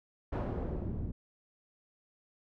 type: noise with low-pass filter sweep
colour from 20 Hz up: pink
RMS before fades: -36 dBFS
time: 0.32-1.12 s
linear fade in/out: 10 ms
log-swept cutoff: 930 to 200 Hz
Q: 0.77
effects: none